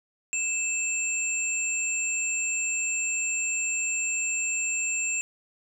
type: tone pair together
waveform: sine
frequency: 2637 / 7377 Hz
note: E7 / A#8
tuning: 0 / -19 cents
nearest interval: octave + tritone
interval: 1781 cents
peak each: -28 dBFS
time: 0.33-5.21 s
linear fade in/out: 0 ms
effects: none